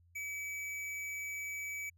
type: tone with amplitude modulation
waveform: square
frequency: 2288 Hz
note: D7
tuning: 46 cents flat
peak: -38 dBFS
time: 0.15-1.9 s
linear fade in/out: 10 ms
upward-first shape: sine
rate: 190 Hz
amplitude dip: 25%
effects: added 86 Hz sine -63 dBFS peak until 1.97 s

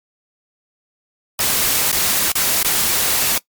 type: noise with dropouts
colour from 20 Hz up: white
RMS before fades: -17 dBFS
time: 1.39-3.38 s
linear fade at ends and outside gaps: 2 ms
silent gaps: 1.917-1.927 / 2.319-2.353 / 2.629-2.646 s
effects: noise-tail reverb RT60 0.1 s tail -20 dB re dry + MP3 96 kbps

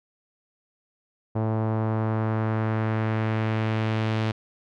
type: tone with low-pass filter sweep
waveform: sawtooth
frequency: 110 Hz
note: A2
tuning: in tune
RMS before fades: -25 dBFS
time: 1.35-4.32 s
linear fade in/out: 10 ms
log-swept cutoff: 830 to 3600 Hz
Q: 1.2
effects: none

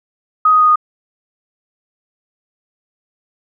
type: tone with pitch steps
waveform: sine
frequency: 1255 / 1247.8 / 1240.6 / 1233.4 Hz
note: D#6 / D#6 / D#6 / D#6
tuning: +15 / +5 / -5 / -16 cents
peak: -7 dBFS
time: 0.45-0.758 s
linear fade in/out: 5 ms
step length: 77 ms
effects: none

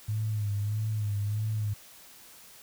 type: tone with vibrato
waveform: sine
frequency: 105.4 Hz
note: G#2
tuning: 26 cents sharp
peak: -27 dBFS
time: 0.08-1.74 s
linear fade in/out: 10 ms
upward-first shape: sine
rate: 1.6 Hz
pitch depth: 60 cents each way
effects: white hiss -52 dBFS RMS until 2.62 s

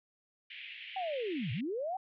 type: band-pass noise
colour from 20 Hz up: white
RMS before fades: -47 dBFS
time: 0.5-1.61 s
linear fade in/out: 5 ms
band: 2000 to 3100 Hz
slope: 48 dB/octave
type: linear two-way sweep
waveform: sine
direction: down then up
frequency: 784 to 103.83 to 784 Hz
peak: -33 dBFS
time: 0.96-1.97 s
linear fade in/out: 5 ms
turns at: 1.52 s
effects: none

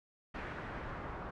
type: noise with low-pass filter sweep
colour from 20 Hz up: pink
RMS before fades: -43 dBFS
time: 0.34-1.31 s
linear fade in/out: 10 ms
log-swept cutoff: 1900 to 1200 Hz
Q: 1.5
effects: none

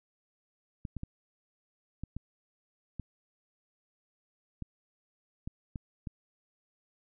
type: clicks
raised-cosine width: 5 ms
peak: -25 dBFS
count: 10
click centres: 0.852 / 0.967 / 1.034 / 2.036 / 2.166 / 2.997 / 4.623 / 5.475 / 5.758 / 6.072 s
effects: none

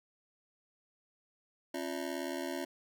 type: ring-modulated tone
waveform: 25% pulse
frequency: 309.7 Hz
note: D#4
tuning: 8 cents flat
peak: -29 dBFS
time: 1.74-2.65 s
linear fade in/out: 5 ms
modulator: 39.2 Hz
effects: none

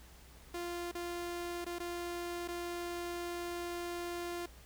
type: tone with dropouts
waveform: sawtooth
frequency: 347.8 Hz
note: F4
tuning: 7 cents flat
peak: -34 dBFS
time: 0.54-4.46 s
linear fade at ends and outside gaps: 5 ms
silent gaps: 0.915-0.95 / 1.646-1.663 / 1.786-1.8 / 2.477-2.484 s
effects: added 60 Hz sine -56 dBFS peak until 4.65 s + pink hiss -59 dBFS RMS until 4.65 s

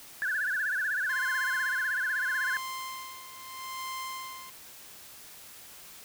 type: tone with vibrato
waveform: sine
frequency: 1604 Hz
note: G6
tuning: 39 cents sharp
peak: -27 dBFS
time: 0.22-2.57 s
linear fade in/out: 0 ms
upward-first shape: sine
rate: 16 Hz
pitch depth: 160 cents each way
type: tone with tremolo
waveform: sawtooth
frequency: 1046.5 Hz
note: C6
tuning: in tune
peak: -31 dBFS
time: 1.09-4.5 s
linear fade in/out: 5 ms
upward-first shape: sine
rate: 0.79 Hz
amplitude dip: 75%
effects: white hiss -49 dBFS RMS until 6.04 s

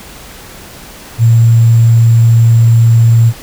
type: tone with sample-and-hold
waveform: sine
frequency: 115.3 Hz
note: A#2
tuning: 19 cents flat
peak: -3 dBFS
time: 1.18-3.33 s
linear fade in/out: 50 ms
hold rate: 7350 Hz
effects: pink hiss -32 dBFS RMS until 3.42 s

